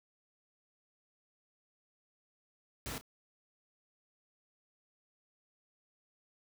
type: noise with echo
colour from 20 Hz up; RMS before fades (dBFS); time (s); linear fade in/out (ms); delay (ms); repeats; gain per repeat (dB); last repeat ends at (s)
pink; -41; 2.86-2.98; 0; 31; 1; -14; 3.011
effects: none